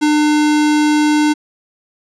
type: tone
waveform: square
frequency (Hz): 300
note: D4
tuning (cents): +37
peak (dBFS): -11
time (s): 0.01-1.34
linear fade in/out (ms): 20
effects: resampled to 22050 Hz